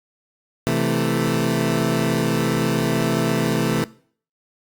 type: chord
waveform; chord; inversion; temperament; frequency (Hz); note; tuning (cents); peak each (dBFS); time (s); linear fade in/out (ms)
20% pulse; A minor; first; equal; 130.81 / 164.81 / 220; C3 / E3 / A3; 0 / 0 / 0; -18; 0.67-3.84; 0
effects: noise-tail reverb RT60 0.5 s tail -20 dB re dry + Opus 48 kbps